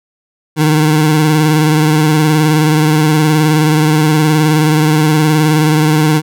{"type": "tone with vibrato", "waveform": "25% pulse", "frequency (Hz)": 154, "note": "D#3", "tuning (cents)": -17, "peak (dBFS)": -4, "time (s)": [0.56, 6.22], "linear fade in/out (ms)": 50, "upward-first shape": "sine", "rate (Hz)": 19, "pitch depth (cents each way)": 43, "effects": []}